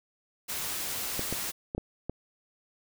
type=noise; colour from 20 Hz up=white; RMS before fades=-34 dBFS; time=0.48-1.52 s; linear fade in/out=20 ms
type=clicks; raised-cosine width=2 ms; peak=-19 dBFS; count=5; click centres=1.194 / 1.326 / 1.749 / 1.78 / 2.096 s
effects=none